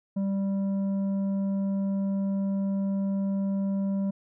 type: tone with tanh clipping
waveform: sine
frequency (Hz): 196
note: G3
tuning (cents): 0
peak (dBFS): -26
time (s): 0.16-4.11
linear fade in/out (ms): 10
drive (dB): 7
effects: none